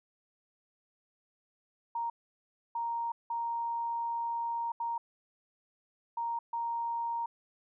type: tone bursts at uneven times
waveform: sine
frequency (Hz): 932.3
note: A#5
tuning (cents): 0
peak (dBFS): -31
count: 6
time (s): 1.95-2.1 / 2.75-3.12 / 3.3-4.72 / 4.8-4.98 / 6.17-6.39 / 6.53-7.26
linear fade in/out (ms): 5
effects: none